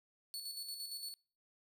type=tone with tremolo; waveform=sawtooth; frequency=4427 Hz; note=C#8; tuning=3 cents flat; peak=-38 dBFS; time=0.34-1.14 s; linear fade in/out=0 ms; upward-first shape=square; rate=8.7 Hz; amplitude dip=45%; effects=noise-tail reverb RT60 0.4 s tail -24 dB re dry